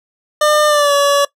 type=tone with pitch glide; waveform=25% pulse; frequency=602 to 568.2 Hz; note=D5 to C#5; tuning=+43 to +43 cents; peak=-6 dBFS; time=0.41-1.25 s; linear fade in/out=5 ms; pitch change=-100 cents; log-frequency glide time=0.67-0.93 s; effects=noise-tail reverb RT60 0.1 s tail -20 dB re dry + low-pass 12000 Hz 12 dB/octave